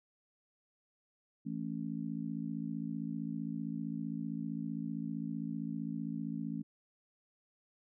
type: harmonic tone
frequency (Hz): 55.4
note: A1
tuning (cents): +13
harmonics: 3 / 4 / 5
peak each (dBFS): -41 / -39 / -41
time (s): 1.45-6.63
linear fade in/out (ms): 20
effects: none